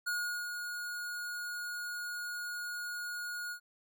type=tone with ADSR envelope; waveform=square; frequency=1441 Hz; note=F#6; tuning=46 cents flat; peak=-32 dBFS; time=0.06-3.6 s; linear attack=17 ms; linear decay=390 ms; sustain=-6 dB; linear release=85 ms; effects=none